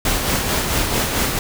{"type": "noise with tremolo", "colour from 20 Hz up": "pink", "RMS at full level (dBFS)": -18, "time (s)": [0.05, 1.39], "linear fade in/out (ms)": 2, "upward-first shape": "sine", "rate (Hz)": 4.5, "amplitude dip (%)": 40, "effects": []}